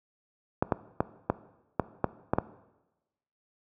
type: clicks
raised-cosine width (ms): 1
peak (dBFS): -9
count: 8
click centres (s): 0.625 / 0.722 / 1.005 / 1.3 / 1.797 / 2.043 / 2.335 / 2.385
effects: noise-tail reverb RT60 1.0 s tail -17 dB re dry + high-pass 80 Hz 12 dB/octave